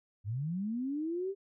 sine linear sweep, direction up, 93.5 to 400.9 Hz, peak -32 dBFS, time 0.24-1.35 s, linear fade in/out 50 ms, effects none

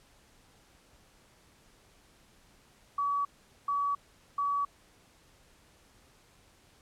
sine tone bursts, 1138 Hz, C#6, 45 cents sharp, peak -27 dBFS, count 3, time 2.98-4.65 s, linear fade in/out 5 ms, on 270 ms, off 430 ms, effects pink hiss -62 dBFS RMS until 6.81 s + low-pass 11000 Hz 12 dB/octave

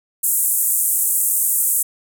pink band-pass noise, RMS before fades -18 dBFS, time 0.23-1.83 s, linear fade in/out 10 ms, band 7900 to 16000 Hz, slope 48 dB/octave, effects none

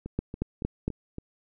two click trains, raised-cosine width 3 ms, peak -23 / -14 dBFS, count 5 / 4, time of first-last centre 0.06-1.184 / 0.19-0.88 s, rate 3.56 / 4.35 Hz, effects none

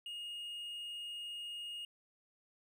triangle tone, 2857 Hz, F7, 39 cents sharp, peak -40 dBFS, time 0.06-1.85 s, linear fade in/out 2 ms, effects none

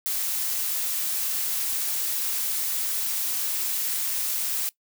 blue noise, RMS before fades -27 dBFS, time 0.06-4.69 s, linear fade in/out 0 ms, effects noise-tail reverb RT60 0.1 s tail -20 dB re dry

